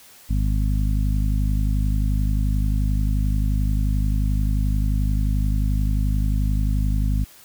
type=harmonic tone; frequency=51.4 Hz; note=G#1; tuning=17 cents flat; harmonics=1 / 2 / 3 / 4 / 5; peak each=-19 / -25 / -29 / -31 / -33 dBFS; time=0.29-7.25 s; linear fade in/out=20 ms; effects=white hiss -48 dBFS RMS until 7.44 s